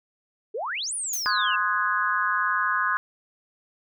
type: exponential two-way sweep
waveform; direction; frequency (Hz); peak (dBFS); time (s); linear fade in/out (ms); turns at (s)
sine; up then down; 392 to 10000 to 2618; -27; 0.54-1.56; 10; 0.94
type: noise with exponential decay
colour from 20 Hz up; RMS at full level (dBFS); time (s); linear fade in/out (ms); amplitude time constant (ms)
violet; -28; 1.13-1.36; 2; 50
type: chord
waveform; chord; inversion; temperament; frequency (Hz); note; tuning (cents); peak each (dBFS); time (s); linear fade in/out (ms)
sine; Ab dominant seventh; first; equal; 1046.5 / 1244.5 / 1480 / 1661.2; C6 / Eb6 / Gb6 / Ab6; 0 / 0 / 0 / 0; -27; 1.26-2.97; 0
effects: none